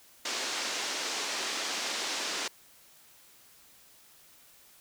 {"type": "band-pass noise", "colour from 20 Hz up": "white", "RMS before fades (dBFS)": -34, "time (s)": [0.25, 2.48], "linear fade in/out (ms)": 5, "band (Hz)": [250, 6500], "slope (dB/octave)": 24, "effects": ["white hiss -58 dBFS RMS until 4.8 s"]}